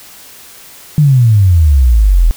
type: exponential sweep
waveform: sine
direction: down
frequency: 155.56 to 38.89 Hz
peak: -4 dBFS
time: 0.98-2.31 s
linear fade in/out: 0 ms
effects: white hiss -36 dBFS RMS until 2.36 s